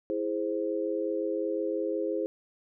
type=chord; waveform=sine; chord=E augmented; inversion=none; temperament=equal; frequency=329.6 / 415.3 / 523.3 Hz; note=E4 / G#4 / B#4; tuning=0 / 0 / 0 cents; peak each=-32 dBFS; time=0.1-2.26 s; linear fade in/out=0 ms; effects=none